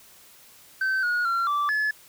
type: tone with pitch steps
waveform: sine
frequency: 1542 / 1446 / 1369 / 1165 / 1716 Hz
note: G6 / F#6 / F6 / D6 / A6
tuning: -29 / -40 / -35 / -14 / -44 cents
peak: -19 dBFS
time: 0.81-1.91 s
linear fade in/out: 5 ms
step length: 220 ms
effects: tanh soft clip ceiling -21 dBFS + white hiss -52 dBFS RMS until 2.08 s